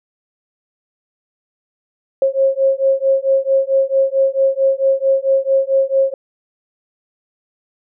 sine beating tone pair, 537 / 541.5 Hz, C5 / C#5, +45 / -41 cents, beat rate 4.5 Hz, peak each -15 dBFS, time 2.22-6.14 s, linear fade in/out 2 ms, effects none

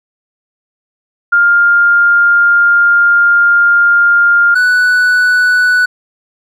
sine / triangle tone pair in turn, 1404 / 1483.8 Hz, F6 / F#6, +9 / +4 cents, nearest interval minor second, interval 95 cents, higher second, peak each -5 dBFS, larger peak neither, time 1.32-4.55 / 4.55-5.86 s, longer first, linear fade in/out 10 ms, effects none

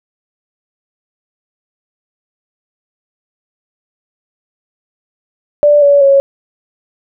sine tone with pitch steps, 587 / 569.3 / 552.1 Hz, D5 / C#5 / C#5, -1 / +46 / -7 cents, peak -4 dBFS, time 5.63-6.2 s, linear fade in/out 0 ms, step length 190 ms, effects none

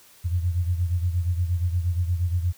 sine beating tone pair, 86.3 / 94.8 Hz, F2 / F#2, -20 / +43 cents, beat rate 8.5 Hz, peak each -22 / -28 dBFS, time 0.24-2.53 s, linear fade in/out 20 ms, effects white hiss -53 dBFS RMS until 2.57 s

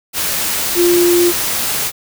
sine tone in noise, 349.2 Hz, F4, in tune, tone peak -9 dBFS, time 0.75-1.33 s, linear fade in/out 50 ms, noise white, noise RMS -18 dBFS, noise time 0.13-1.92 s, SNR +6 dB, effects none

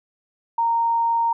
sine tone, 926 Hz, A#5, 12 cents flat, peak -17 dBFS, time 0.58-1.33 s, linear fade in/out 5 ms, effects none

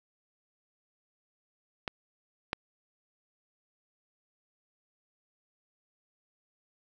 clicks, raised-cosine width 0.3 ms, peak -16 / -13 dBFS, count 2, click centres 1.878 / 2.531 s, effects 9-bit

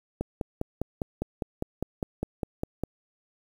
click train, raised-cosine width 2 ms, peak -15 dBFS, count 14, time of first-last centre 0.21-2.836 s, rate 4.95 Hz, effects 8-bit

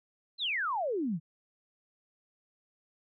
sine exponential sweep, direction down, 4237 to 146.6 Hz, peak -29 dBFS, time 0.38-1.2 s, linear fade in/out 50 ms, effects none

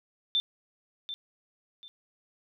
sine tone with echo, 3558 Hz, A7, 19 cents sharp, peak -23 dBFS, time 0.35-0.4 s, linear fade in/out 0 ms, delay 740 ms, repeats 2, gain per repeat -11 dB, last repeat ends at 1.88 s, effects none

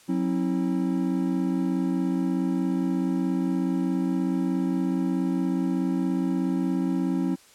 triangle tone cluster, 182.8 / 267.5 / 324.3 Hz, F#3 / C4 / E4, -21 / +38 / -28 cents, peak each -25 / -24 / -27 dBFS, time 0.08-7.36 s, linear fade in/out 20 ms, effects white hiss -54 dBFS RMS until 7.54 s + low-pass 10000 Hz 12 dB/octave

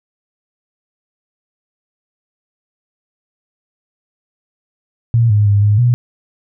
sine tone with pitch steps, 116.4 / 104.4 / 101.7 / 104 / 121.8 Hz, A#2 / G#2 / G#2 / G#2 / B2, -2 / +10 / -36 / +3 / -24 cents, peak -8 dBFS, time 5.14-5.94 s, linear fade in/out 0 ms, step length 160 ms, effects none

